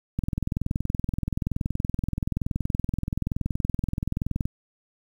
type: click train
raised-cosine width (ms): 5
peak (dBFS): -13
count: 91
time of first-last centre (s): 0.19-4.455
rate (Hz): 21.1
effects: 8-bit